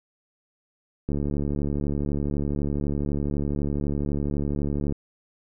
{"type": "click train", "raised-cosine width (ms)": 3, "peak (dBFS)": -15, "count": 277, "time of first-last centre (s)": [1.09, 4.923], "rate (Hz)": 72, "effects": []}